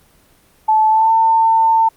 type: tone with pitch glide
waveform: sine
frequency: 870 to 898.6 Hz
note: A5 to A5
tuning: -20 to +36 cents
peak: -9 dBFS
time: 0.68-1.89 s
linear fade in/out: 10 ms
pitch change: +56 cents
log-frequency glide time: 0.89-1.12 s
effects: pink hiss -52 dBFS RMS until 1.96 s + Opus 24 kbps